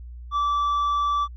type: tone with tanh clipping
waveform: sine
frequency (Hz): 1160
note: D6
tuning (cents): -22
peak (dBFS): -21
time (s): 0.31-1.28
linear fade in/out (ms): 50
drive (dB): 4
effects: added 60 Hz sine -36 dBFS peak until 1.36 s